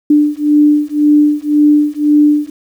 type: beating tone pair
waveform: sine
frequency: 295.8 / 297.7 Hz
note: D4 / D4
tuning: +13 / +24 cents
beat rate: 1.9 Hz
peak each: -10 dBFS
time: 0.1-2.5 s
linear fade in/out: 5 ms
effects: 7-bit